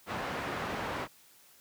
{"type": "low-pass noise", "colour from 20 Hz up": "white", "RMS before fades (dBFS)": -36, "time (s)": [0.06, 1.08], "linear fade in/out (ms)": 50, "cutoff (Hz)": 1400, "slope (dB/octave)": 12, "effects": ["white hiss -60 dBFS RMS until 1.6 s", "high-pass 60 Hz 12 dB/octave"]}